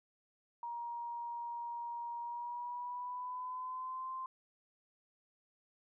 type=tone with pitch glide; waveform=sine; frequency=945 to 1042.5 Hz; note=A#5 to C6; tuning=+23 to -7 cents; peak=-39 dBFS; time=0.63-4.26 s; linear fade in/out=2 ms; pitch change=+170 cents; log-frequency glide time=2.21-4.12 s; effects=none